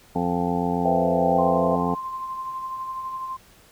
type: harmonic tone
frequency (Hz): 87.31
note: F2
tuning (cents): 0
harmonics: 1 / 2 / 3 / 4 / 5 / 6 / 8 / 9 / 10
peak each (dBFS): -38 / -26 / -27 / -37 / -29 / -36 / -31 / -30 / -31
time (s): 0.15-1.95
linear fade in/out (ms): 10
type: chord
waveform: sine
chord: C major seventh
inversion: third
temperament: equal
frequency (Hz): 493.9 / 523.3 / 659.3 / 784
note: B4 / C5 / E5 / G5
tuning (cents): 0 / 0 / 0 / 0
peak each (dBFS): -28 / -27 / -24 / -25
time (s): 0.85-1.76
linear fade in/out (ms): 5
type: tone with tremolo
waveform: sine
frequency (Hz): 1046.5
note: C6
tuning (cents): 0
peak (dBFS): -27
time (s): 1.38-3.37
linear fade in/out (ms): 10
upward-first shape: sine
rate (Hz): 12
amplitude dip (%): 35
effects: pink hiss -53 dBFS RMS until 3.71 s